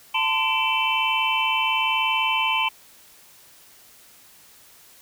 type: tone cluster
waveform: sine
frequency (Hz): 888 / 1029 / 2328 / 2666 / 3060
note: A5 / C6 / D7 / E7 / G7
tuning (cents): +16 / -29 / -16 / +19 / -42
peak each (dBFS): -26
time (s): 0.14-2.69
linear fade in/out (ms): 10
effects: white hiss -51 dBFS RMS until 5.01 s